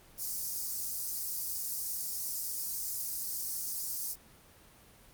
white high-pass noise, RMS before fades -36 dBFS, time 0.17-4.16 s, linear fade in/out 50 ms, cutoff 4800 Hz, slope 48 dB/octave, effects pink hiss -58 dBFS RMS until 5.13 s + Opus 24 kbps

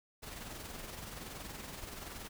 pink noise with amplitude modulation, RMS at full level -44 dBFS, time 0.22-2.29 s, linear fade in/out 20 ms, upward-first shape sine, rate 21.2 Hz, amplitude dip 45%, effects none

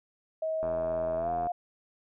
sine tone with pitch glide, 637 to 706.8 Hz, D#5 to F5, +41 to +21 cents, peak -28 dBFS, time 0.42-1.52 s, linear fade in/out 5 ms, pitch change +180 cents, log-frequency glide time 1.16-1.31 s
click train, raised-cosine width 1 ms, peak -24 dBFS, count 71, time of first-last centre 0.63-1.469 s, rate 83.4 Hz
effects none

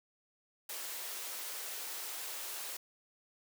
white high-pass noise, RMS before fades -42 dBFS, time 0.69-2.77 s, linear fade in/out 5 ms, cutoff 360 Hz, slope 24 dB/octave, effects none

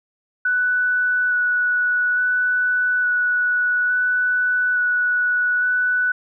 sine tone with vibrato, 1480 Hz, F#6, in tune, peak -16 dBFS, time 0.45-6.12 s, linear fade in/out 5 ms, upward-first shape square, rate 0.58 Hz, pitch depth 9 cents each way, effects none

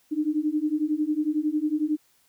sine beating tone pair, 298 / 309 Hz, D4 / D#4, +25 / -12 cents, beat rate 11 Hz, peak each -26 / -25 dBFS, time 0.11-1.97 s, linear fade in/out 20 ms, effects white hiss -64 dBFS RMS until 2.28 s

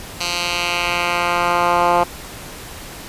10% pulse tone with band-pass filter sweep, 174.61 Hz, F3, in tune, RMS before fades -18 dBFS, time 0.2-2.04 s, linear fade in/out 10 ms, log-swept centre 4400 to 860 Hz, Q 1.3, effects pink hiss -34 dBFS RMS until 3.08 s + resampled to 32000 Hz

